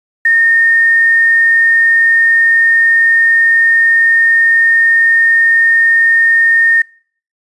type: tone with quantisation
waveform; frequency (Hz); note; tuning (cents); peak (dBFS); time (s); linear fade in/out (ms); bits
sine; 1831; A#6; -32; -6; 0.25-6.82; 5; 6
effects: noise-tail reverb RT60 0.5 s tail -23 dB re dry + resampled to 24000 Hz

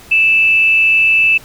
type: tone with amplitude modulation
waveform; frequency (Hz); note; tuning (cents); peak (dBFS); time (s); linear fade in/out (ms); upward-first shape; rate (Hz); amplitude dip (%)
sine; 2637; E7; 0; -6; 0.11-1.38; 10; sine; 247; 35
effects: pink hiss -39 dBFS RMS until 1.44 s

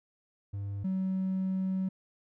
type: tone pair in turn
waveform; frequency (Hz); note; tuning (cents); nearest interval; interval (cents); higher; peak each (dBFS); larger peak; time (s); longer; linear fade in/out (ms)
triangle; 100 / 188.77; G2 / F#3; +35 / +35; major seventh; 1100; second; -31 / -25; second; 0.53-0.84 / 0.84-1.89; second; 10
effects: tanh soft clip ceiling -24 dBFS

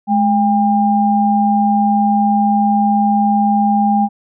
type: tone pair together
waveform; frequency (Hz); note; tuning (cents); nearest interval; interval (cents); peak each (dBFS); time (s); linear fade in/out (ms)
sine; 211.5 / 802; G#3 / G5; +32 / +39; octave + major seventh; 2307; -13; 0.07-4.09; 50
effects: none

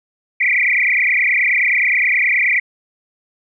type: tone with frequency modulation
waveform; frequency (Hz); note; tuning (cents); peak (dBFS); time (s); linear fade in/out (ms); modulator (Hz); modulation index
sine; 2172; C#7; -36; -12; 0.4-2.6; 10; 29.5; 7.8
effects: none

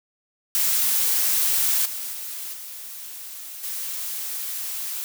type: noise with level steps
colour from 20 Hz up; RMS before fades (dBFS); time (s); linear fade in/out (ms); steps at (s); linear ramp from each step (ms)
blue; -21 / -31 / -33 / -37 / -30; 0.55-5.04; 0; 1.85 / 2.12 / 2.53 / 3.63; 10
effects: none

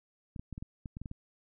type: clicks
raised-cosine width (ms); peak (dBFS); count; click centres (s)
5; -28; 10; 0.362 / 0.395 / 0.527 / 0.579 / 0.625 / 0.858 / 0.969 / 1.016 / 1.058 / 1.114
effects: none

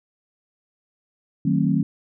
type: chord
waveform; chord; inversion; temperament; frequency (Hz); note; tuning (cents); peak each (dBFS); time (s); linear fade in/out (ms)
sine; D# diminished seventh; none; just; 155.56 / 186.68 / 224 / 268.8; D#3 / F#3 / A3 / C4; 0 / +16 / +31 / +47; -22 / -22 / -24 / -23; 1.45-1.83; 5
effects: none

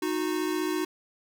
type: tone pair together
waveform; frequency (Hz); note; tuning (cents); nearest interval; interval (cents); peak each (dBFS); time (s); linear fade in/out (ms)
square; 310.3 / 365.4; D#4 / F#4; -5 / -22; minor third; 283; -30 / -30; 0.02-0.85; 5
effects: none

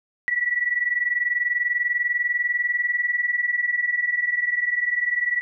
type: tone pair together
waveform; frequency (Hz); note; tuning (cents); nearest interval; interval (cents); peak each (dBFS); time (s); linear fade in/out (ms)
sine; 1930 / 1950.2; B6 / B6; -40 / -22; unison; 18; -25 / -22; 0.28-5.41; 0
effects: none

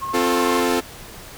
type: tone with tremolo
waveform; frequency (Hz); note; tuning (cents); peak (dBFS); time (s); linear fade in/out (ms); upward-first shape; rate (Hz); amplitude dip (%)
sine; 1079; C#6; -47; -23; 0.01-0.61; 20; square; 13; 25
type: chord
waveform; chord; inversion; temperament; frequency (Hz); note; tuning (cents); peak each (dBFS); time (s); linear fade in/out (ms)
sawtooth; F major; second; equal; 261.6 / 349.2 / 440; C4 / F4 / A4; 0 / 0 / 0; -18; 0.13-0.81; 20
effects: pink hiss -39 dBFS RMS until 1.37 s

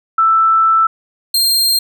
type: tone pair in turn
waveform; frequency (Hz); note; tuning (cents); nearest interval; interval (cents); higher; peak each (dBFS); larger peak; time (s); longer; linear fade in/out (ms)
sine / sawtooth; 1324 / 4193; E6 / C8; +7 / +3; octave + minor sixth; 1996; second; -8; neither; 0.18-0.87 / 1.34-1.79; first; 5
effects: none

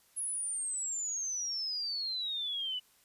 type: exponential sweep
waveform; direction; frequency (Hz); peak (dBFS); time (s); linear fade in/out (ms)
sine; down; 10750 to 2946; -33; 0.16-2.8; 20
effects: white hiss -66 dBFS RMS until 3.04 s + resampled to 32000 Hz

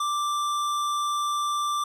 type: tone with hard clipping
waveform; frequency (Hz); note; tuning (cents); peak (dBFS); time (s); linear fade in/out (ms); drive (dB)
sine; 1177; D6; +3; -26; 0-1.84; 5; 15
effects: none

